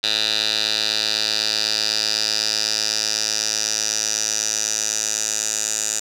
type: tone with band-pass filter sweep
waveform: 10% pulse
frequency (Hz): 108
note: A2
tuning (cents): -32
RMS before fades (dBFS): -22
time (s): 0.03-6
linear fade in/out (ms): 10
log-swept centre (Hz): 4000 to 6900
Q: 4.8
effects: none